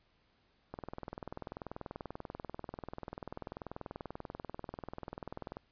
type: click train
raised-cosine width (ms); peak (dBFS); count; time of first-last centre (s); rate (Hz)
1; -27; 100; 0.74-5.569; 20.5
effects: pink hiss -72 dBFS RMS until 5.71 s + resampled to 11025 Hz